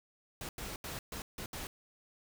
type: noise bursts at uneven times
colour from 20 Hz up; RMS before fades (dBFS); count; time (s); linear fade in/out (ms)
pink; -42; 6; 0.41-0.49 / 0.58-0.76 / 0.84-0.99 / 1.12-1.22 / 1.38-1.46 / 1.53-1.67; 2
effects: none